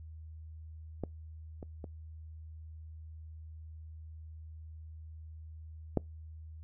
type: clicks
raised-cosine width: 2 ms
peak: -21 / -30 / -29 / -14 dBFS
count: 4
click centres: 1.037 / 1.628 / 1.842 / 5.973 s
effects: noise-tail reverb RT60 0.2 s tail -26 dB re dry + added 79 Hz sine -45 dBFS peak until 6.63 s